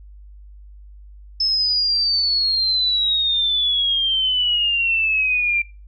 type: exponential sweep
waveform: sine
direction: down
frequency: 5250 to 2364 Hz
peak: -16 dBFS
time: 1.4-5.62 s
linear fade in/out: 5 ms
effects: noise-tail reverb RT60 0.3 s tail -22 dB re dry + added 50 Hz sine -39 dBFS peak until 5.87 s